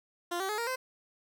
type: tone with pitch steps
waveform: 15% pulse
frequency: 348.2 / 384.1 / 423.8 / 467.5 / 515.7 Hz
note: F4 / G4 / G#4 / A#4 / C5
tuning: -5 / -35 / +35 / +5 / -25 cents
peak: -25 dBFS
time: 0.31-0.76 s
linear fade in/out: 10 ms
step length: 90 ms
effects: none